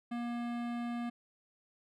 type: tone with hard clipping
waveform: sine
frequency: 238 Hz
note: A#3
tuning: 36 cents sharp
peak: -37 dBFS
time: 0.11-1.1 s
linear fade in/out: 10 ms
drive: 18 dB
effects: none